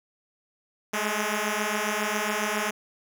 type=beating tone pair; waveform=5% pulse; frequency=207.7 / 215 Hz; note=G#3 / A3; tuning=0 / -40 cents; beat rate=7.3 Hz; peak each=-17 dBFS; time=0.93-2.71 s; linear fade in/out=10 ms; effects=none